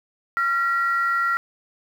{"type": "tone pair together", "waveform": "sine", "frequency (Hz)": [1376.1, 1916], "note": ["F6", "A#6"], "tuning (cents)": [-26, 47], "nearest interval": "tritone", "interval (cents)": 573, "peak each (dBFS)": [-19, -25], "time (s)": [0.37, 1.37], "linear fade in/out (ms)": 0, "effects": ["tanh soft clip ceiling -12 dBFS", "8-bit"]}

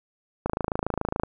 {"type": "click train", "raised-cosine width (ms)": 1, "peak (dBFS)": -11, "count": 22, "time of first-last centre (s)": [0.46, 1.235], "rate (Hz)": 27.1, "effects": []}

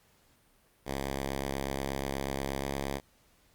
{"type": "tone with pitch glide", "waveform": "5% pulse", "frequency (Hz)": [68.3, 69.01], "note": ["C#2", "C#2"], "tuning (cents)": [-25, -7], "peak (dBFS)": -21, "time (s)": [0.85, 3.01], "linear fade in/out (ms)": 50, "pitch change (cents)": 18, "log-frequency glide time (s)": [2.59, 2.67], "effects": ["pink hiss -66 dBFS RMS until 3.54 s", "Opus 48 kbps"]}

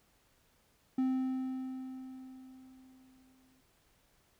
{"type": "tone with exponential decay", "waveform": "triangle", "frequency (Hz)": 260, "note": "C4", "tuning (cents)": -11, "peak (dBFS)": -25, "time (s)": [0.98, 3.61], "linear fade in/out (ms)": 5, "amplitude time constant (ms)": 570, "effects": ["pink hiss -70 dBFS RMS until 4.39 s"]}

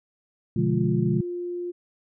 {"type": "chord", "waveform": "sine", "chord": "B diminished seventh", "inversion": "none", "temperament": "equal with one note detuned", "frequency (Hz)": [123.47, 146.83, 174.61, 210.8], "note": ["B2", "D3", "F3", "Ab3"], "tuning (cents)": [0, 0, 0, 26], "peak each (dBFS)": -26, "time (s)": [0.56, 1.21], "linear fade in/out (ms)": 5}
{"type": "tone with pitch glide", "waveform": "sine", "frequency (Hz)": [349.2, 352], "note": ["F4", "F4"], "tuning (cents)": [0, 14], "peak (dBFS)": -28, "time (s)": [0.56, 1.72], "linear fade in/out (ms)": 20, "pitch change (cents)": 14, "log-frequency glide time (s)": [0.77, 0.86]}
{"effects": []}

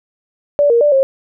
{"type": "tone with pitch steps", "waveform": "sine", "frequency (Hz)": [579, 468.9, 588, 538], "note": ["D5", "A#4", "D5", "C5"], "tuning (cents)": [-25, 10, 2, 48], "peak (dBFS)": -8, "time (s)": [0.59, 1.03], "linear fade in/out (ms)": 0, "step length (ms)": 110, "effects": []}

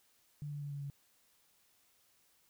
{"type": "tone with pitch steps", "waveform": "sine", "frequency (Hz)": [146.83, 145.31, 143.81, 142.32, 140.85], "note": ["D3", "D3", "D3", "C#3", "C#3"], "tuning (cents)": [0, -18, -36, 46, 28], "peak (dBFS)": -39, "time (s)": [0.42, 0.9], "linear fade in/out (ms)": 0, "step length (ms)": 96, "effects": ["white hiss -71 dBFS RMS until 2.49 s"]}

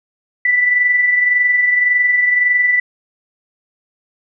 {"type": "tone pair together", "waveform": "sine", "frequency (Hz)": [1975.5, 1997.3], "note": ["B6", "B6"], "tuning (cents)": [0, 19], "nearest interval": "unison", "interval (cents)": 19, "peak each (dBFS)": [-11, -22], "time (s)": [0.45, 2.8], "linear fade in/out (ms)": 5, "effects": []}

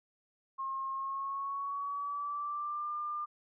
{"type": "tone with pitch glide", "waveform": "sine", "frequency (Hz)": [1074, 1198.6], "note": ["C6", "D6"], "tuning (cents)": [45, 35], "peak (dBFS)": -34, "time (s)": [0.58, 3.26], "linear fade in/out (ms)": 20, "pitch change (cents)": 190, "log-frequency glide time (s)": [0.92, 2.91], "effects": []}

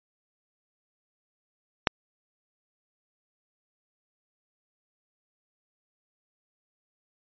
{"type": "click", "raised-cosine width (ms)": 0.3, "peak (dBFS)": -3, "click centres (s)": 1.872, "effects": ["resampled to 11025 Hz"]}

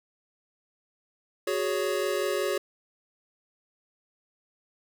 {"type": "chord", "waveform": "square", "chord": "F# suspended second", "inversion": "none", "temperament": "equal with one note detuned", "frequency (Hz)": [370, 415.3, 559.2], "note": ["F#4", "G#4", "C#5"], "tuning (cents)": [0, 0, 15], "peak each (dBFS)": -31, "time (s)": [1.47, 2.58], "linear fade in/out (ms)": 5, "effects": []}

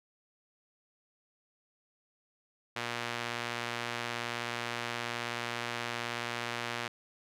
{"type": "tone with band-pass filter", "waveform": "sawtooth", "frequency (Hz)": 118.9, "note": "A#2", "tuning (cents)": 35, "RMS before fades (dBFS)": -37, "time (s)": [2.76, 6.88], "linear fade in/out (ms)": 5, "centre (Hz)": 2300, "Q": 0.76, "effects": []}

